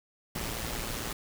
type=noise with amplitude modulation; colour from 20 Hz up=pink; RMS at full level=-33 dBFS; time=0.35-1.13 s; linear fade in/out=5 ms; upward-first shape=sine; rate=115 Hz; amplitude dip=50%; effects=none